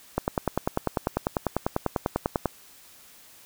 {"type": "click train", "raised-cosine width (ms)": 1, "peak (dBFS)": -9, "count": 24, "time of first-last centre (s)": [0.18, 2.457], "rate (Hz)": 10.1, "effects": ["white hiss -52 dBFS RMS until 3.45 s"]}